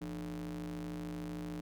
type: ring-modulated tone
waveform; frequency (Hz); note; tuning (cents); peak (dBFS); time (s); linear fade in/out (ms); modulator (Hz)
square; 65.41; C2; 0; -37; 0.01-1.61; 10; 235
effects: none